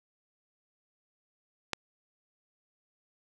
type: click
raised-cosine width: 0.2 ms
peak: -12 dBFS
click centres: 1.733 s
effects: none